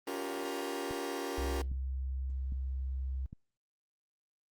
sawtooth chord, G half-diminished seventh, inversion second, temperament just, 282.2 / 352.8 / 392 / 470.4 Hz, Db4 / F4 / G4 / Bb4, +31 / +18 / 0 / +16 cents, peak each -37 dBFS, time 0.07-1.62 s, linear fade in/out 5 ms
click train, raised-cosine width 5 ms, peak -33 dBFS, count 4, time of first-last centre 0.91-3.329 s, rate 1.24 Hz
sine tone, 65.7 Hz, C2, 8 cents sharp, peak -33 dBFS, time 1.38-3.26 s, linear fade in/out 0 ms
effects Opus 24 kbps

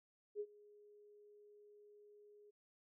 sine tone with ADSR envelope, 415.3 Hz, G#4, in tune, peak -38 dBFS, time 0.35-2.51 s, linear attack 51 ms, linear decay 56 ms, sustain -23 dB, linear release 14 ms, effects none

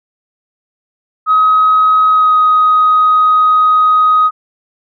sine tone with pitch glide, 1268 to 1254.2 Hz, D#6 to D#6, +32 to +13 cents, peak -5 dBFS, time 1.26-4.31 s, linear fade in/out 50 ms, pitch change -19 cents, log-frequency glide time 2.09-2.35 s, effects tanh soft clip ceiling -2 dBFS

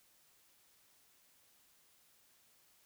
silence, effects white hiss -69 dBFS RMS until 2.85 s

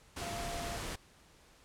sine tone in noise, 690 Hz, F5, 21 cents flat, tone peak -41 dBFS, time 0.21-0.77 s, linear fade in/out 10 ms, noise pink, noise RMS -40 dBFS, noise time 0.16-0.96 s, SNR -4 dB, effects pink hiss -62 dBFS RMS until 1.64 s + low-pass 10000 Hz 12 dB/octave

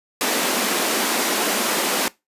pink high-pass noise, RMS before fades -21 dBFS, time 0.21-2.08 s, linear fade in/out 0 ms, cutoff 210 Hz, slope 48 dB/octave, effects noise-tail reverb RT60 0.2 s tail -21 dB re dry + resampled to 32000 Hz

